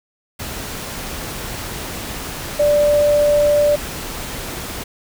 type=tone in noise; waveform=sine; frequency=587.3 Hz; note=D5; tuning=in tune; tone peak=-11 dBFS; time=2.59-3.76 s; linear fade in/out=10 ms; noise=pink; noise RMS=-28 dBFS; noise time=0.39-4.84 s; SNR=+14 dB; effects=none